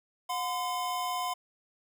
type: tone pair together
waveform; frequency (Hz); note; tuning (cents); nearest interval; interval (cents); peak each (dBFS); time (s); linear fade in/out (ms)
square; 721.2 / 1023; F#5 / C6; -45 / -39; tritone; 606; -35 / -33; 0.29-1.34; 10
effects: none